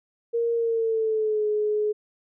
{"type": "tone with pitch glide", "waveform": "sine", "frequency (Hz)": [466.2, 422.6], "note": ["A#4", "G#4"], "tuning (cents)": [0, 30], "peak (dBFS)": -21, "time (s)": [0.33, 1.93], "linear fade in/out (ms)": 20, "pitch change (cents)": -170, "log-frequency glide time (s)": [0.54, 1.46], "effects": []}